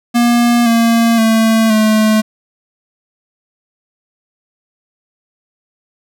square tone with pitch steps, 238.1 / 230.7 / 223.4 / 216.5 Hz, A#3 / A#3 / A3 / A3, +37 / -18 / +27 / -28 cents, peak -9 dBFS, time 0.14-2.22 s, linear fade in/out 20 ms, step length 520 ms, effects none

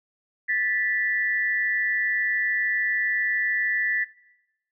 sine tone pair together, 1760 / 1967 Hz, A6 / B6, 0 / -7 cents, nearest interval major second, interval 193 cents, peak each -24 dBFS, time 0.48-4.05 s, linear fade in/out 20 ms, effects noise-tail reverb RT60 0.9 s tail -20 dB re dry

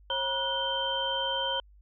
sine tone cluster, 540 / 960 / 1465 / 3122 Hz, C#5 / B5 / F#6 / G7, -45 / -49 / -18 / -8 cents, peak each -34 / -33 / -38 / -30 dBFS, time 0.1-1.6 s, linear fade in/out 2 ms, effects added 50 Hz sine -53 dBFS peak until 1.81 s

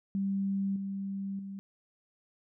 sine tone with level steps, 196 Hz, G3, in tune, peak -28 / -33 / -38 dBFS, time 0.15-1.59 s, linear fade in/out 0 ms, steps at 0.76 / 1.39 s, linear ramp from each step 2 ms, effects none

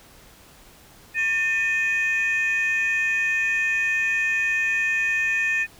sine tone pair together, 1798.4 / 2495 Hz, A6 / D#7, +37 / +4 cents, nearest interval tritone, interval 567 cents, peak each -21 / -21 dBFS, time 1.14-5.67 s, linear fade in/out 50 ms, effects tanh soft clip ceiling -16 dBFS + pink hiss -50 dBFS RMS until 5.79 s

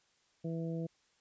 harmonic tone, 164.81 Hz, E3, in tune, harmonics 1 / 2 / 3 / 4, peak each -36 / -42 / -43 / -50 dBFS, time 0.44-0.87 s, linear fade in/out 10 ms, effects white hiss -72 dBFS RMS until 1.2 s + resampled to 16000 Hz

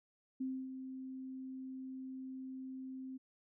sine tone with ADSR envelope, 261.6 Hz, C4, in tune, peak -35 dBFS, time 0.4-3.18 s, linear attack 10 ms, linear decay 270 ms, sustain -8 dB, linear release 17 ms, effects none

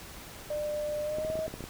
sine tone with pitch glide, 598 to 633.6 Hz, D5 to D#5, +31 to +31 cents, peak -30 dBFS, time 0.5-1.47 s, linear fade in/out 5 ms, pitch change +100 cents, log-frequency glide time 1.03-1.33 s
clicks, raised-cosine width 2 ms, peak -25 dBFS, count 9, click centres 1.185 / 1.249 / 1.301 / 1.355 / 1.391 / 1.48 / 1.54 / 1.607 / 1.64 s
effects pink hiss -46 dBFS RMS until 1.69 s

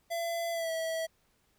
square tone with pitch glide, 675 to 650.5 Hz, E5 to E5, +41 to -23 cents, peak -32 dBFS, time 0.1-1.07 s, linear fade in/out 20 ms, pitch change -64 cents, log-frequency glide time 0.52-0.71 s, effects pink hiss -71 dBFS RMS until 1.58 s

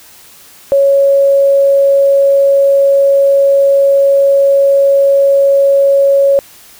sine tone, 554.4 Hz, C#5, in tune, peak -5 dBFS, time 0.72-6.39 s, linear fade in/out 0 ms, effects white hiss -39 dBFS RMS until 6.79 s

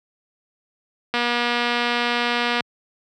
click train, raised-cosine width 0.3 ms, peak -6 dBFS, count 353, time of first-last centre 1.14-2.607 s, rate 240 Hz, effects high-pass 100 Hz 12 dB/octave

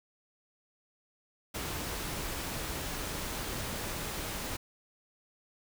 pink noise, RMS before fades -37 dBFS, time 1.54-4.57 s, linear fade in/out 10 ms, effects none

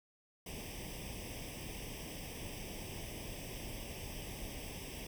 pink noise with comb filter, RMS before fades -45 dBFS, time 0.46-5.07 s, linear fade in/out 5 ms, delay 0.36 ms, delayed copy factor +0.9, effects none

